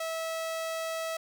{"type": "tone", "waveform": "sawtooth", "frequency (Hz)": 650, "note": "E5", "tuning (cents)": -24, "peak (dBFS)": -28, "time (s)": [0, 1.17], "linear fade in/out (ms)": 5, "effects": []}